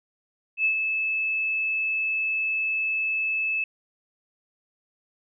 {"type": "tone with ADSR envelope", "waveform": "sine", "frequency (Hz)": 2610, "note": "E7", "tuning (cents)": -18, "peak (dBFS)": -18, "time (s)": [0.57, 3.64], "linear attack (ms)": 78, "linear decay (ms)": 94, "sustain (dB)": -5, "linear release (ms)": 3, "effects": []}